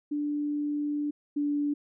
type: tone pair in turn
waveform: sine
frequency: 293.7 / 290.8 Hz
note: D4 / D4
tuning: 0 / -17 cents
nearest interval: unison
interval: 17 cents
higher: first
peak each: -27 / -25 dBFS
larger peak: second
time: 0.11-1.11 / 1.36-1.74 s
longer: first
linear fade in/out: 10 ms
effects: none